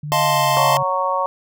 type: tone with pitch glide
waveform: sine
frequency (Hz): 148.6 to 139.45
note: D3 to C#3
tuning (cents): +21 to +11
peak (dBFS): -25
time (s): 0.03-0.83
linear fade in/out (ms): 5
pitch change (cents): -110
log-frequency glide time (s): 0.24-0.49
type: chord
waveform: square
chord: F dominant seventh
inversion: third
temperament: equal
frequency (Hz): 622.3 / 698.5 / 880 / 1046.5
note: Eb5 / F5 / A5 / C6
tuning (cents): 0 / 0 / 0 / 0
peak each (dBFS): -23 / -22 / -21 / -20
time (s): 0.12-0.77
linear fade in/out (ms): 0
type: harmonic tone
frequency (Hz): 185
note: F#3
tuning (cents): 0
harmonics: 3 / 4 / 5 / 6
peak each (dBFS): -23 / -27 / -22 / -21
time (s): 0.57-1.26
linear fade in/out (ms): 0
effects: none